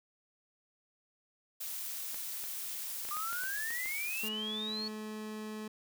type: noise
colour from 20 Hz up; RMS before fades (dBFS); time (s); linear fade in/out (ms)
blue; -40; 1.6-4.29; 10
type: clicks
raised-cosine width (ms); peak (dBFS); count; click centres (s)
0.3; -30; 9; 2.144 / 2.44 / 3.051 / 3.088 / 3.168 / 3.329 / 3.437 / 3.706 / 3.858
type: exponential sweep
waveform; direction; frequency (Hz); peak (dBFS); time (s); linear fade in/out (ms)
sine; up; 1189 to 4435; -36; 3.11-4.88; 2
type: tone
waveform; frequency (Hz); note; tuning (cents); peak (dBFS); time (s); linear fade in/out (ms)
30% pulse; 215.1; A3; -39; -37; 4.23-5.68; 5
effects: none